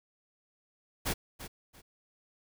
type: noise with echo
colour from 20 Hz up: pink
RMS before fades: -31 dBFS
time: 1.05-1.14 s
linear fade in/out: 20 ms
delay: 340 ms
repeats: 2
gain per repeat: -12 dB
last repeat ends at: 1.82 s
effects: none